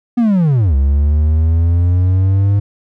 triangle linear two-way sweep, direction down then up, 246.9 to 67.3 to 101.7 Hz, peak -7 dBFS, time 0.17-2.6 s, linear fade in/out 10 ms, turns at 0.75 s, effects none

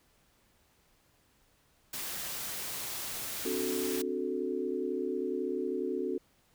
white noise, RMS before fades -38 dBFS, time 1.93-4.02 s, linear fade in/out 5 ms
sine chord, D dominant seventh, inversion third, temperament equal, 261.6 / 293.7 / 370 / 440 Hz, C4 / D4 / F#4 / A4, 0 / 0 / 0 / 0 cents, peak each -37 / -39 / -34 / -36 dBFS, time 3.45-6.18 s, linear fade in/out 5 ms
effects pink hiss -68 dBFS RMS until 6.54 s

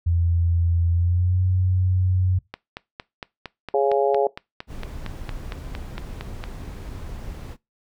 sine tone with pitch glide, 85 to 92.16 Hz, F2 to F#2, -46 to -6 cents, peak -17 dBFS, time 0.06-2.39 s, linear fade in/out 10 ms, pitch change +140 cents, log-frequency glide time 0.91-1.42 s
click train, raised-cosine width 0.3 ms, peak -16 dBFS, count 18, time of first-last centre 2.54-6.439 s, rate 4.36 Hz
harmonic tone, 138.59 Hz, C#3, in tune, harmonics 3 / 4 / 5 / 6, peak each -20 / -22 / -24 / -26 dBFS, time 3.74-4.27 s, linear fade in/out 2 ms
brown noise, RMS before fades -34 dBFS, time 4.67-7.57 s, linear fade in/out 50 ms
effects noise-tail reverb RT60 0.2 s tail -21 dB re dry

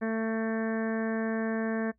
harmonic tone, 223.1 Hz, A3, 24 cents sharp, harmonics 1 / 2 / 3 / 4 / 5 / 6 / 7 / 8 / 9 / 10, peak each -29 / -33 / -37 / -47 / -43 / -51 / -42 / -41 / -54 / -54 dBFS, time 0.01-1.92 s, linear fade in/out 20 ms, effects noise-tail reverb RT60 0.1 s tail -20 dB re dry + added 60 Hz sine -69 dBFS peak until 1.98 s

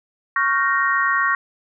sine chord, G half-diminished seventh, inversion second, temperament equal with one note detuned, 1108.7 / 1396.9 / 1544.6 / 1864.7 Hz, Db6 / F6 / G6 / Bb6, 0 / 0 / -26 / 0 cents, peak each -20 / -24 / -25 / -20 dBFS, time 0.36-1.35 s, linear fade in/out 2 ms, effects none

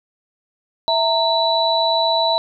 sine tone cluster, 659 / 923 / 3954 Hz, E5 / A#5 / B7, -1 / -17 / +1 cents, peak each -19 dBFS, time 0.88-2.38 s, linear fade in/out 0 ms, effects none

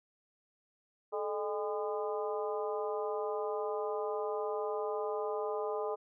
harmonic tone with a mistuned harmonic, 203.7 Hz, G#3, 33 cents flat, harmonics 2 / 3 / 4 / 5 / 6, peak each -35 / -39 / -41 / -43 / -45 dBFS, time 1.12-5.96 s, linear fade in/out 20 ms, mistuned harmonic 2, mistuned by +98 cents, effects none

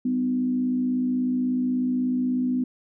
sine tone with frequency modulation, 251.8 Hz, B3, 34 cents sharp, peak -21 dBFS, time 0.05-2.64 s, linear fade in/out 5 ms, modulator 56.4 Hz, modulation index 0.45, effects none

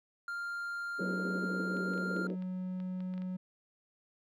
triangle tone, 1396.9 Hz, F6, in tune, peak -34 dBFS, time 0.28-2.27 s, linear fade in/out 2 ms
white band-pass noise, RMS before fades -40 dBFS, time 0.98-2.36 s, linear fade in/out 20 ms, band 220 to 510 Hz, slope 48 dB/octave
triangle tone with pitch glide, 185.2 to 184.13 Hz, F#3 to F#3, +2 to -8 cents, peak -33 dBFS, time 1-3.37 s, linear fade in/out 10 ms, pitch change -10 cents, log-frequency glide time 1.63-2.29 s
clicks, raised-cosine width 0.3 ms, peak -39 dBFS, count 11, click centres 1.769 / 1.936 / 1.978 / 2.165 / 2.301 / 2.423 / 2.802 / 3.005 / 3.139 / 3.179 / 3.22 s
effects none

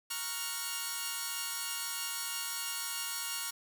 5% pulse chord, Gb major seventh, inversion first, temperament equal, 932.3 / 1108.7 / 1396.9 / 1480 Hz, Bb5 / Db6 / F6 / Gb6, 0 / 0 / 0 / 0 cents, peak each -30 / -29 / -27 / -32 dBFS, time 0.1-3.51 s, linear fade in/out 10 ms, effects 10-bit

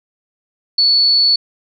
sine tone, 4435 Hz, C#8, in tune, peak -9 dBFS, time 0.78-1.36 s, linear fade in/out 5 ms, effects none

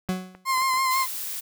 clicks, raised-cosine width 0.5 ms, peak -28 dBFS, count 6, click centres 0.087 / 0.35 / 0.576 / 0.619 / 0.738 / 0.774 s
40% pulse tone with exponential decay, 185 Hz, F#3, in tune, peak -20 dBFS, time 0.09-0.45 s, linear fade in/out 0 ms, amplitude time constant 78 ms
35% pulse tone with vibrato, 1046.5 Hz, C6, in tune, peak -19 dBFS, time 0.45-1.07 s, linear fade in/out 50 ms, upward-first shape sine, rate 6.1 Hz, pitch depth 32 cents each way
blue noise, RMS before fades -32 dBFS, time 0.9-1.41 s, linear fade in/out 20 ms
effects none

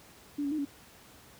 sine tone with pitch steps, 289.3 / 281 / 308.1 / 282.5 Hz, D4 / C#4 / D#4 / C#4, -26 / +24 / -17 / +33 cents, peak -29 dBFS, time 0.38-0.652 s, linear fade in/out 10 ms, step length 68 ms, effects pink hiss -55 dBFS RMS until 1.39 s + high-pass 60 Hz 12 dB/octave

